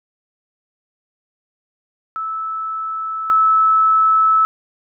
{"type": "tone pair in turn", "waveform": "sine", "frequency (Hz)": [1309, 1304.5], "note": ["E6", "E6"], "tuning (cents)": [-13, -18], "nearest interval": "unison", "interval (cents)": 5, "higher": "first", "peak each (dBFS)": [-21, -10], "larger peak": "second", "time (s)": [[2.16, 3.3], [3.3, 4.45]], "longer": "second", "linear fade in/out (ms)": 0, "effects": []}